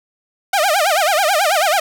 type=tone with vibrato; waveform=sawtooth; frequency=698.5 Hz; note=F5; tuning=in tune; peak=-9 dBFS; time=0.53-1.8 s; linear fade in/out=5 ms; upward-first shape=sine; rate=9.2 Hz; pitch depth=270 cents each way; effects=none